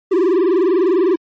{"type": "tone with vibrato", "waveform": "triangle", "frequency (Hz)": 360, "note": "F#4", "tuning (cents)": -47, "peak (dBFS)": -9, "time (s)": [0.11, 1.16], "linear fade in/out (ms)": 10, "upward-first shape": "sine", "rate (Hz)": 20, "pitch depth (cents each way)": 170, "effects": ["MP3 32 kbps"]}